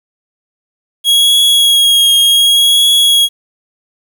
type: tone with vibrato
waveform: 45% pulse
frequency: 3302 Hz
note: G#7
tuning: 11 cents flat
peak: -6 dBFS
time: 1.04-3.29 s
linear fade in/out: 50 ms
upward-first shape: triangle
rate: 0.67 Hz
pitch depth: 27 cents each way
effects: 7-bit